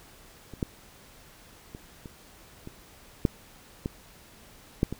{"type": "clicks", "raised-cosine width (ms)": 3, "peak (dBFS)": [-28, -14, -27, -27, -26, -8, -16, -9, -19], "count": 9, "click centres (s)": [0.537, 0.628, 1.749, 2.058, 2.674, 3.252, 3.859, 4.831, 4.926], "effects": ["pink hiss -53 dBFS RMS until 4.99 s"]}